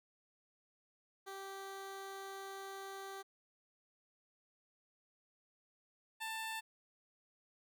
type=tone pair in turn; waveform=15% pulse; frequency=389.8 / 887.8 Hz; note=G4 / A5; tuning=-10 / +15 cents; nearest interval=octave + major second; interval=1425 cents; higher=second; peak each=-39 / -34 dBFS; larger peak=second; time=1.26-3.23 / 6.2-6.61 s; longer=first; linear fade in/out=20 ms; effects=none